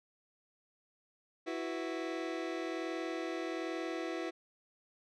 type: chord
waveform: sawtooth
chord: E suspended second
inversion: none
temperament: just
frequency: 329.6 / 370.8 / 494.4 Hz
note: E4 / F#4 / B4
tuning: 0 / +4 / +2 cents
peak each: -34 / -37 / -39 dBFS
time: 1.46-4.31 s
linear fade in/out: 20 ms
effects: low-pass 4000 Hz 12 dB/octave